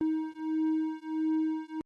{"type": "beating tone pair", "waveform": "triangle", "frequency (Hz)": [314.5, 316], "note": ["D#4", "D#4"], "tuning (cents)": [19, 27], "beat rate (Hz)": 1.5, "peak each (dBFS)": -29, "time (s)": [0.01, 1.81], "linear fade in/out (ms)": 0, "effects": ["Opus 24 kbps"]}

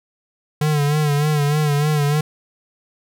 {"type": "tone with vibrato", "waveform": "square", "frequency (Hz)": 148.3, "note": "D3", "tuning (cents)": 17, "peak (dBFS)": -16, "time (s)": [0.61, 2.21], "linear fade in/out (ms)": 5, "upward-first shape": "sine", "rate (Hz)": 3.3, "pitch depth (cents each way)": 59, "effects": []}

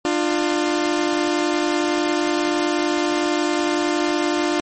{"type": "tone pair together", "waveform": "sawtooth", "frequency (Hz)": [299.2, 350], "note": ["D4", "F4"], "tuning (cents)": [32, 4], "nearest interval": "minor third", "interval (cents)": 272, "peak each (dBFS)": -17, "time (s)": [0.05, 4.6], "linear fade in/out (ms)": 0, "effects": ["MP3 32 kbps"]}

